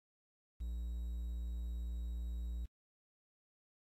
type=tone with quantisation; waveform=triangle; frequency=58.8 Hz; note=A#1; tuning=16 cents sharp; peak=-36 dBFS; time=0.6-2.66 s; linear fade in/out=10 ms; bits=11; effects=AAC 48 kbps